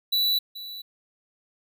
square tone with echo, 3951 Hz, B7, in tune, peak -21 dBFS, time 0.12-0.39 s, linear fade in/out 10 ms, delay 430 ms, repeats 1, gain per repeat -15 dB, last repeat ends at 0.82 s, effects none

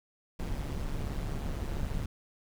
brown noise with amplitude modulation, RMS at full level -31 dBFS, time 0.39-2.06 s, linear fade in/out 5 ms, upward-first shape sine, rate 143 Hz, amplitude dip 65%, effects none

